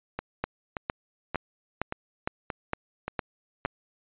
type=two click trains; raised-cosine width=0.5 ms; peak=-16 / -12 dBFS; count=7 / 8; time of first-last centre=0.19-3.658 / 0.44-3.651 s; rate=1.73 / 2.18 Hz; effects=resampled to 8000 Hz